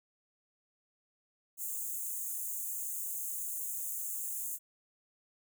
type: high-pass noise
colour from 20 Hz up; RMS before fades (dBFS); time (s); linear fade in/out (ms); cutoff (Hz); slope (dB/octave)
white; -38; 1.57-4.59; 50; 6500; 96
effects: none